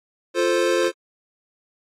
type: chord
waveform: square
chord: F major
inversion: none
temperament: equal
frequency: 349.2 / 440 / 523.3 Hz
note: F4 / A4 / C5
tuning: 0 / 0 / 0 cents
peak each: -22 / -25 / -22 dBFS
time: 0.34-0.92 s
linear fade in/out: 50 ms
effects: low-pass 8000 Hz 12 dB/octave + AAC 48 kbps

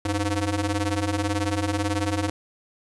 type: ring-modulated tone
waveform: sawtooth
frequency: 203.8 Hz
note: G#3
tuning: 32 cents flat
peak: -16 dBFS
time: 0.05-2.3 s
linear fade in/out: 5 ms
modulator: 111 Hz
effects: resampled to 24000 Hz + 8-bit

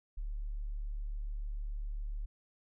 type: tone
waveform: sine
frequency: 36.48 Hz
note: D1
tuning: 11 cents flat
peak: -35 dBFS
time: 0.17-2.26 s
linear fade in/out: 10 ms
effects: none

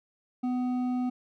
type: tone with hard clipping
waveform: sine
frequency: 250 Hz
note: B3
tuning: 21 cents sharp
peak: -28 dBFS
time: 0.43-1.1 s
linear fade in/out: 10 ms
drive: 7 dB
effects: none

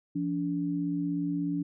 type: tone pair together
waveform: sine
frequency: 170.95 / 287.5 Hz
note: F3 / D4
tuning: -37 / -37 cents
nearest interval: major sixth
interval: 900 cents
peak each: -32 / -29 dBFS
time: 0.15-1.63 s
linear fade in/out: 10 ms
effects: none

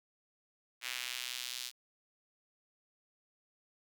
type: tone with high-pass filter sweep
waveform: sawtooth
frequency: 124.6 Hz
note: B2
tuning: 16 cents sharp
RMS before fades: -41 dBFS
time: 0.81-1.72 s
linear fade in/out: 50 ms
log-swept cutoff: 2300 to 4000 Hz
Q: 1.5
effects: none

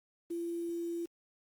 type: tone with quantisation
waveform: sine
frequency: 340 Hz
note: F4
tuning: 46 cents flat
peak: -34 dBFS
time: 0.3-1.06 s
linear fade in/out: 10 ms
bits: 9
effects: Opus 24 kbps

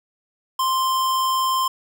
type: tone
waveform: square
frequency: 1046.5 Hz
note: C6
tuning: in tune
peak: -19 dBFS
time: 0.59-1.68 s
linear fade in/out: 5 ms
effects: none

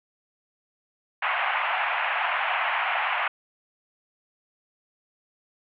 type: band-pass noise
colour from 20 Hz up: pink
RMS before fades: -26 dBFS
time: 1.22-3.28 s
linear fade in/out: 5 ms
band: 700 to 2800 Hz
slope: 48 dB/octave
effects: none

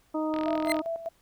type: harmonic tone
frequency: 311.1 Hz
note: D#4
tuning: in tune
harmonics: 1 / 2 / 3 / 4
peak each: -28 / -32 / -36 / -39 dBFS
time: 0.14-0.82 s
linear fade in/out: 10 ms
type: click train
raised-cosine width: 0.3 ms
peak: -21 dBFS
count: 20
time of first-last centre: 0.34-0.791 s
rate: 42.1 Hz
type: tone with tremolo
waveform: sine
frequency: 664 Hz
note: E5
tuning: 12 cents sharp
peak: -28 dBFS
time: 0.46-1.09 s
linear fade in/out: 10 ms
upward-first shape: square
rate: 5 Hz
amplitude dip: 70%
type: tone with exponential growth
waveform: 35% pulse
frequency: 2068 Hz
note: C7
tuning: 21 cents flat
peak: -20 dBFS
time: 0.64-0.72 s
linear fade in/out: 1 ms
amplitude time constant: 17 ms
effects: pink hiss -65 dBFS RMS until 1.21 s

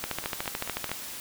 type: two click trains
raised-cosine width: 0.3 ms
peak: -13 / -19 dBFS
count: 13 / 4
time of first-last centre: 0.04-0.916 / 0.24-0.894 s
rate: 13.7 / 4.59 Hz
effects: white hiss -39 dBFS RMS until 1.2 s

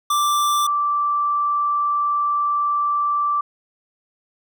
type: tone pair in turn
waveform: square / sine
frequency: 1174.7 / 1169.1 Hz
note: D6 / D6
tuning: 0 / -8 cents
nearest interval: unison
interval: 8 cents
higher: first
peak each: -17 / -17 dBFS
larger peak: neither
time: 0.1-0.67 / 0.67-3.41 s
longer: second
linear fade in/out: 5 ms
effects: none

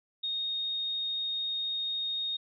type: tone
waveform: sine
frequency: 3713 Hz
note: A#7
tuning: 8 cents flat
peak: -30 dBFS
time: 0.23-2.37 s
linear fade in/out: 10 ms
effects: none

